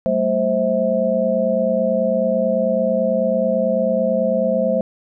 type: tone cluster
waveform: sine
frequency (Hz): 193.7 / 222.8 / 524 / 649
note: G3 / A3 / C5 / E5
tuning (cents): -20 / +22 / +2 / -27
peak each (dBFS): -24 / -23 / -18 / -21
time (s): 0.06-4.81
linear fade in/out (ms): 0
effects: none